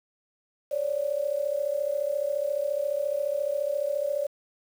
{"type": "tone pair together", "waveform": "sine", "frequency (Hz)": [550.6, 585], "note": ["C#5", "D5"], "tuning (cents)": [-12, -7], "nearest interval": "minor second", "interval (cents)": 105, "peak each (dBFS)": [-29, -27], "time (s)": [0.71, 4.27], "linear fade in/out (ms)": 10, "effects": ["8-bit"]}